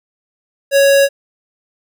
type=tone; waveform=square; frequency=555 Hz; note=C#5; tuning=2 cents sharp; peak=-8 dBFS; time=0.71-1.09 s; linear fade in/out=50 ms; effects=none